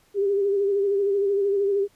sine tone with vibrato, 399 Hz, G4, 31 cents sharp, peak -19 dBFS, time 0.14-1.88 s, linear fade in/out 50 ms, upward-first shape sine, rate 13 Hz, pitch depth 42 cents each way, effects pink hiss -61 dBFS RMS until 1.95 s + resampled to 32000 Hz

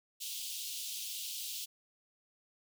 pink high-pass noise, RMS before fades -41 dBFS, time 0.2-1.66 s, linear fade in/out 20 ms, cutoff 2900 Hz, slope 48 dB/octave, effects none

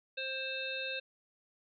harmonic tone with a mistuned harmonic, 528 Hz, C5, 16 cents sharp, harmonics 1 / 3 / 5 / 7 / 8, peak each -42 / -43 / -39 / -42 / -47 dBFS, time 0.17-1 s, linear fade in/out 10 ms, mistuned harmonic 8, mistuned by -20 cents, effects none

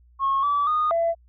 sine tone with pitch steps, 1089 / 1152 / 1231 / 671 Hz, C#6 / D6 / D#6 / E5, -31 / -34 / -19 / +31 cents, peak -18 dBFS, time 0.19-1.15 s, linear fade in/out 50 ms, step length 240 ms, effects tanh soft clip ceiling -15 dBFS + added 60 Hz sine -52 dBFS peak until 1.28 s

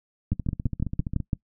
two click trains, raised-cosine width 5 ms, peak -17 / -12 dBFS, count 14 / 7, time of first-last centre 0.33-1.202 / 0.32-1.332 s, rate 14.9 / 5.93 Hz, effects noise-tail reverb RT60 0.1 s tail -22 dB re dry

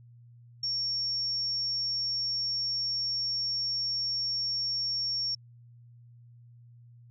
sine tone, 5500 Hz, F8, 27 cents flat, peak -28 dBFS, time 0.63-5.35 s, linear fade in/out 5 ms, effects added 119 Hz sine -51 dBFS peak until 7.1 s

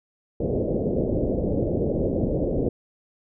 white low-pass noise, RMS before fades -24 dBFS, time 0.4-2.69 s, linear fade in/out 5 ms, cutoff 560 Hz, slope 48 dB/octave, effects none

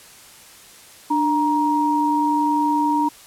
sine tone pair together, 296.5 / 941.3 Hz, D4 / A#5, +17 / +17 cents, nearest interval octave + minor sixth, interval 2000 cents, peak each -20 / -18 dBFS, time 1.1-3.09 s, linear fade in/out 10 ms, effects white hiss -45 dBFS RMS until 3.26 s + low-pass 12000 Hz 12 dB/octave

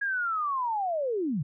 sine linear sweep, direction down, 1661.2 to 125.1 Hz, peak -26 dBFS, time 0.01-1.43 s, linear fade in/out 10 ms, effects none

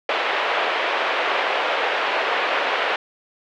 pink band-pass noise, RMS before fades -22 dBFS, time 0.09-2.96 s, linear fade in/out 2 ms, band 480 to 3100 Hz, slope 24 dB/octave, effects none

